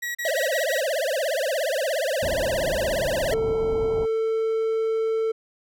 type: tone bursts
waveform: 40% pulse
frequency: 1917 Hz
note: A#6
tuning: 48 cents sharp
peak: -26 dBFS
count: 5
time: 0.02-0.81 s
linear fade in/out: 10 ms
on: 130 ms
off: 35 ms
type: tone with vibrato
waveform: square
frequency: 587.3 Hz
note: D5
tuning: in tune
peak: -23 dBFS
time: 0.25-3.34 s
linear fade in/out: 2 ms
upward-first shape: triangle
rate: 17 Hz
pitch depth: 280 cents each way
type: low-pass noise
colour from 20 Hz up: pink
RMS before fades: -32 dBFS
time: 2.22-4.06 s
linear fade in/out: 10 ms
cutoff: 1000 Hz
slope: 96 dB/octave
type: tone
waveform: triangle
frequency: 445.6 Hz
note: A4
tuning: 22 cents sharp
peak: -19 dBFS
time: 3.32-5.32 s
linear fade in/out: 10 ms
effects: none